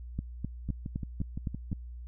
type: two click trains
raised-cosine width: 5 ms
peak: -23 / -20 dBFS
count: 7 / 7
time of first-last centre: 0.69-1.717 / 0.19-1.728 s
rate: 5.84 / 3.9 Hz
effects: added 60 Hz sine -40 dBFS peak until 2.07 s